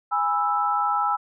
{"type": "chord", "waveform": "sine", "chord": "E major", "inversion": "first", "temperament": "just", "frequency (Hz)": [824.1, 988.9, 1318.5], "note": ["G#5", "B5", "E6"], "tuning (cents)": [-14, 2, 0], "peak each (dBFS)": [-24, -28, -23], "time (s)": [0.11, 1.17], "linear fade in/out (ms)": 20, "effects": []}